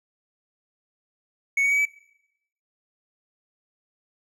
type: tone with pitch steps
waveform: triangle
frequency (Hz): 2217 / 2243 / 2269 / 2295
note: C#7 / C#7 / C#7 / D7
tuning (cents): 0 / +20 / +40 / -40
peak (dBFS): -17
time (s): 1.57-1.854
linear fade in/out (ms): 5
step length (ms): 71
effects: noise-tail reverb RT60 0.8 s tail -21 dB re dry